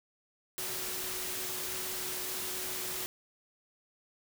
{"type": "tone in noise", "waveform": "sine", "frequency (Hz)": 370, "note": "F#4", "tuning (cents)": 0, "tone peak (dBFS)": -47, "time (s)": [0.58, 3.06], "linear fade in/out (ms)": 0, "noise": "white", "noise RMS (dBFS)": -37, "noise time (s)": [0.58, 3.06], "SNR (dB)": -13, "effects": []}